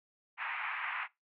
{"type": "band-pass noise", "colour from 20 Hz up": "white", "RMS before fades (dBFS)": -38, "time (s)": [0.37, 1.08], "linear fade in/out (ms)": 50, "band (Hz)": [830, 2500], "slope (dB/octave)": 48, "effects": ["noise-tail reverb RT60 0.2 s tail -21 dB re dry"]}